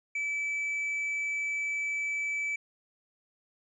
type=tone with tanh clipping; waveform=sine; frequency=2306 Hz; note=D7; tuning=32 cents flat; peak=-30 dBFS; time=0.15-2.56 s; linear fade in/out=5 ms; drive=3 dB; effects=resampled to 22050 Hz